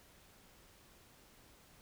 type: silence
effects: pink hiss -63 dBFS RMS until 1.81 s